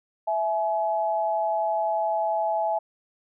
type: tone pair together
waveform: sine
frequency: 659.3 / 847.8 Hz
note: E5 / G#5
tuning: 0 / +35 cents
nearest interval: major third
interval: 435 cents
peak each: -25 dBFS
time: 0.27-2.79 s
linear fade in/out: 10 ms
effects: none